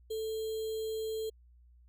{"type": "tone with sample-and-hold", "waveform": "sine", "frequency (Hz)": 440, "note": "A4", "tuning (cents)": 0, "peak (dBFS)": -33, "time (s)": [0.1, 1.3], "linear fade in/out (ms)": 10, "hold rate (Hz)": 3675, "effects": ["added 60 Hz sine -57 dBFS peak until 1.88 s"]}